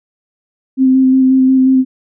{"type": "tone with vibrato", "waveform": "sine", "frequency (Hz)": 261.6, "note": "C4", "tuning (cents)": 0, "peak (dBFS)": -6, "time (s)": [0.77, 1.85], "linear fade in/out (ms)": 50, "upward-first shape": "square", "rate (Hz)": 5.6, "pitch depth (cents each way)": 12, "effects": []}